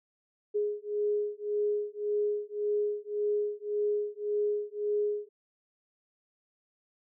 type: beating tone pair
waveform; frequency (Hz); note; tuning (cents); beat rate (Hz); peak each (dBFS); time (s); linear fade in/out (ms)
sine; 415.3 / 417.1; G#4 / G#4; 0 / +7; 1.8; -31; 0.54-5.29; 20
effects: none